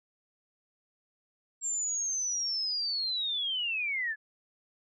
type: linear sweep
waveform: sine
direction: down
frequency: 7459 to 1681 Hz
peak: -29 dBFS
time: 1.61-4.16 s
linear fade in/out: 50 ms
effects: none